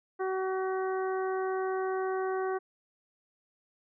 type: harmonic tone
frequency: 377.9 Hz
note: F#4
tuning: 37 cents sharp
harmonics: 1 / 2 / 3 / 4 / 5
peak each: -30 / -36 / -39 / -42 / -47 dBFS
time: 0.19-2.59 s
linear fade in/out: 20 ms
effects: none